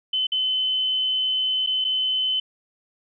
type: tone with dropouts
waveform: sine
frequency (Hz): 3043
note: F#7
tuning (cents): +48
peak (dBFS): -20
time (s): 0.13-2.4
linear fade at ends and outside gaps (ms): 5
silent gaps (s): 0.269-0.319 / 1.664-1.671 / 1.844-1.848
effects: none